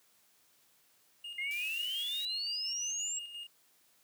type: tone with tremolo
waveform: triangle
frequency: 2841 Hz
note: F7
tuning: 29 cents sharp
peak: -39 dBFS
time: 1.24-3.47 s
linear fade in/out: 5 ms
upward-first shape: square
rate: 5.7 Hz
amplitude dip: 45%
type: exponential sweep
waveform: sine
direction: up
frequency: 2092 to 7710 Hz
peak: -34 dBFS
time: 1.38-3.19 s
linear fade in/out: 5 ms
type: high-pass noise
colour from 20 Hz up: white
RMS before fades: -49 dBFS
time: 1.51-2.25 s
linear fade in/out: 0 ms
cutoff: 1700 Hz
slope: 48 dB/octave
effects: white hiss -68 dBFS RMS until 4.03 s + high-pass 100 Hz 12 dB/octave